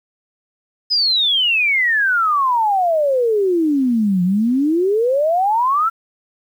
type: exponential two-way sweep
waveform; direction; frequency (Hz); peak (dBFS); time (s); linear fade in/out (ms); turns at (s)
sine; down then up; 5100 to 174.61 to 1376; -13; 0.9-5.9; 20; 4.23
effects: 8-bit